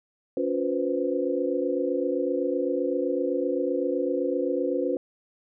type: tone cluster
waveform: sine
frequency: 281.5 / 355.8 / 490.2 / 518 Hz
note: C#4 / F4 / B4 / C5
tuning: +27 / +32 / -13 / -17 cents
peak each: -29 dBFS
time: 0.37-4.97 s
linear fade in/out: 2 ms
effects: none